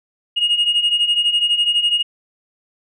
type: beating tone pair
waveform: sine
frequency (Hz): 2857 / 2869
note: F7 / F7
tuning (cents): +39 / +46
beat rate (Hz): 12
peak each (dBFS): -18 / -14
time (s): 0.36-2.03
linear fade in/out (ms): 20
effects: tanh soft clip ceiling -10 dBFS